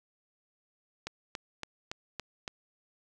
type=click train; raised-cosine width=0.2 ms; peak=-19 dBFS; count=6; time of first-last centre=1.07-2.478 s; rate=3.55 Hz; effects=none